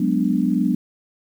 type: chord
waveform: sine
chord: G# half-diminished seventh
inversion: third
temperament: equal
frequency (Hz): 185 / 207.7 / 246.9 / 293.7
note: F#3 / G#3 / B3 / D4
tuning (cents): 0 / 0 / 0 / 0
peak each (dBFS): -22 / -22 / -21 / -23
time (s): 0-0.75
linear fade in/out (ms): 5
effects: 8-bit